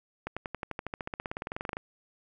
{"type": "accelerating click train", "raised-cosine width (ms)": 0.5, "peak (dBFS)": -19, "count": 25, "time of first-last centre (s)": [0.27, 1.769], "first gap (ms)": 96, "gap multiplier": 0.96, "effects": []}